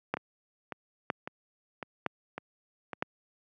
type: two click trains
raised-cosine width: 0.5 ms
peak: -13 / -21 dBFS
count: 4 / 6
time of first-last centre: 0.14-3.025 / 0.17-2.932 s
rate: 1.04 / 1.81 Hz
effects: high-pass 150 Hz 12 dB/octave